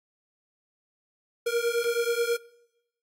square beating tone pair, 466.2 / 475.5 Hz, A#4 / A#4, 0 / +34 cents, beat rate 9.3 Hz, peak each -28 dBFS, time 1.46-2.37 s, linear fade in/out 10 ms, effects noise-tail reverb RT60 0.9 s tail -22 dB re dry + AAC 48 kbps

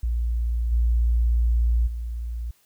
sine tone with level steps, 58.27 Hz, A#1, in tune, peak -21 / -17 / -27 dBFS, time 0.03-2.51 s, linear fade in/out 5 ms, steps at 0.71 / 1.86 s, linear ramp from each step 20 ms, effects white hiss -62 dBFS RMS until 2.65 s

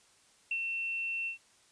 sine tone with ADSR envelope, 2700 Hz, E7, 41 cents sharp, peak -29 dBFS, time 0.51-1.38 s, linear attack 4 ms, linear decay 67 ms, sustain -3 dB, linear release 110 ms, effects white hiss -64 dBFS RMS until 1.71 s + resampled to 22050 Hz

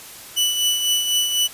sawtooth tone with tremolo, 2970 Hz, F#7, 6 cents sharp, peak -12 dBFS, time 0.36-1.48 s, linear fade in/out 20 ms, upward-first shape triangle, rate 4 Hz, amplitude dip 55%, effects white hiss -39 dBFS RMS until 1.53 s + resampled to 32000 Hz

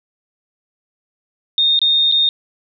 sine tone with dropouts, 3675 Hz, A#7, 25 cents flat, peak -11 dBFS, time 1.58-2.29 s, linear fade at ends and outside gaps 1 ms, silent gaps 1.791-1.816 / 2.115-2.122 s, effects none

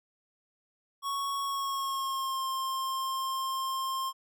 square tone with pitch glide, 1108.7 to 1060.5 Hz, C#6 to C6, 0 to +23 cents, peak -31 dBFS, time 1.02-4.13 s, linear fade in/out 50 ms, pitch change -77 cents, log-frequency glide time 1.42-2.46 s, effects none

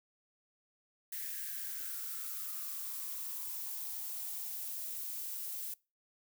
violet noise with high-pass filter sweep, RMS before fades -41 dBFS, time 1.12-5.74 s, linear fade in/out 5 ms, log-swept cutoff 1800 to 500 Hz, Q 6.5, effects noise-tail reverb RT60 0.3 s tail -24 dB re dry

